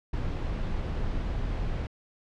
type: noise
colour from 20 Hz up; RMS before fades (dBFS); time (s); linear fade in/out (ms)
brown; -30; 0.13-1.87; 5
effects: low-pass 4000 Hz 12 dB/octave